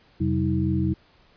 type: tone cluster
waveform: sine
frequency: 87.3 / 131.9 / 191.5 / 319.1 Hz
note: F2 / C3 / G3 / D#4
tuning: 0 / +14 / -40 / +44 cents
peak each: -26 dBFS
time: 0.2-0.94 s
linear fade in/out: 10 ms
effects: pink hiss -58 dBFS RMS until 1.36 s + resampled to 11025 Hz